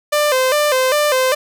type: tone with vibrato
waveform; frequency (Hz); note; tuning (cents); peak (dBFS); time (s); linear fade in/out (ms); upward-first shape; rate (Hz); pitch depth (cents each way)
sawtooth; 554.4; C#5; 0; -9; 0.12-1.35; 10; square; 2.5; 120
effects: none